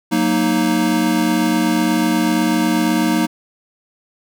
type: chord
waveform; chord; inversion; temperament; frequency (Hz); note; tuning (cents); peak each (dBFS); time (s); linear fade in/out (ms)
square; D# minor; first; equal; 185 / 233.1 / 311.1; F#3 / A#3 / D#4; 0 / 0 / 0; -22 / -19 / -18; 0.11-3.27; 20
effects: none